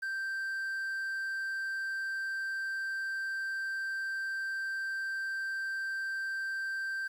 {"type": "tone with quantisation", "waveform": "triangle", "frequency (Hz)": 1568, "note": "G6", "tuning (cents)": 0, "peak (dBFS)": -31, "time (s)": [0.02, 7.08], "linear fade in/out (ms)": 10, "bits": 10, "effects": []}